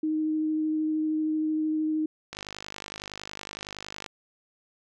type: tone with vibrato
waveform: sine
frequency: 311.1 Hz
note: D#4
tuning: in tune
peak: -24 dBFS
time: 0.03-2.06 s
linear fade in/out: 5 ms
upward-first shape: sine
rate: 13 Hz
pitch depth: 9 cents each way
type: click train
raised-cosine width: 0.2 ms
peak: -19 dBFS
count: 89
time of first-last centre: 2.33-4.062 s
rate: 50.8 Hz
effects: none